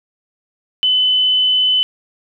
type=tone; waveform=sine; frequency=3019 Hz; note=F#7; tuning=34 cents sharp; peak=-11 dBFS; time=0.83-1.83 s; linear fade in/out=0 ms; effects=none